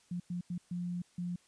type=tone bursts at uneven times; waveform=sine; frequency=176.2 Hz; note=F3; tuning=16 cents sharp; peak=-34 dBFS; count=5; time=0.11-0.2 / 0.3-0.41 / 0.5-0.58 / 0.71-1.02 / 1.18-1.36 s; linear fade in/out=5 ms; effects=white hiss -67 dBFS RMS until 1.47 s + resampled to 22050 Hz